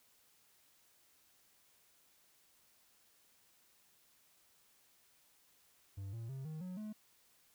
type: tone with pitch steps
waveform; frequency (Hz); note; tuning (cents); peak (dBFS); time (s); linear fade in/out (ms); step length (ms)
triangle; 98 / 114.54 / 133.87 / 156.47 / 182.87 / 213.7; G2 / A#2 / C3 / D#3 / F#3 / G#3; 0 / -30 / +40 / +10 / -20 / +50; -40; 5.97-6.93; 10; 160
effects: white hiss -70 dBFS RMS until 7.54 s